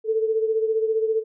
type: beating tone pair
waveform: sine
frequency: 440 / 455 Hz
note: A4 / A#4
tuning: 0 / -42 cents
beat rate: 15 Hz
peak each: -20 / -27 dBFS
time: 0.04-1.24 s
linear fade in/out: 50 ms
effects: none